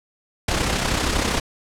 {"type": "noise with amplitude modulation", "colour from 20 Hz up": "pink", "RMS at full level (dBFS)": -19, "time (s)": [0.48, 1.4], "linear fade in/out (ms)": 5, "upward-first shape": "sine", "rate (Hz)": 32.6, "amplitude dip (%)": 50, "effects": ["low-pass 8000 Hz 12 dB/octave"]}